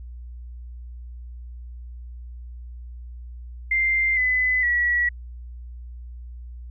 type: tone with pitch steps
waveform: sine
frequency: 2093 / 2011 / 1932.6 Hz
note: C7 / B6 / B6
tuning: 0 / +31 / -38 cents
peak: -18 dBFS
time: 3.71-5.09 s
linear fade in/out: 5 ms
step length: 460 ms
effects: added 60 Hz sine -35 dBFS peak until 6.7 s